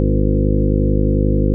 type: harmonic tone with a mistuned harmonic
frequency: 51.3 Hz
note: G#1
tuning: 21 cents flat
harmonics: 1 / 2 / 3 / 4 / 5 / 6 / 7 / 9 / 10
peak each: -16 / -19 / -21 / -22 / -23 / -24 / -24 / -26 / -26 dBFS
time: 0-1.54 s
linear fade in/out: 0 ms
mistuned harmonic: 5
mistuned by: +27 cents
effects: none